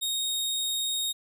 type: tone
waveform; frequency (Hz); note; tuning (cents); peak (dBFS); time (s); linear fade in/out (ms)
sawtooth; 3729; A#7; 0; -24; 0.01-1.13; 20
effects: none